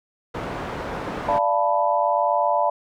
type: low-pass noise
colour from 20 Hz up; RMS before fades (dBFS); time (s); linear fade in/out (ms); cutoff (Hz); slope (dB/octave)
white; -30; 0.34-1.39; 10; 960; 12
type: chord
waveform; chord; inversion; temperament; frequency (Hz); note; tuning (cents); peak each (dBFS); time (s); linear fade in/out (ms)
sine; B half-diminished seventh; first; equal with one note detuned; 587.3 / 688.4 / 880 / 987.8; D5 / F5 / A5 / B5; 0 / -25 / 0 / 0; -23; 1.28-2.7; 5
effects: none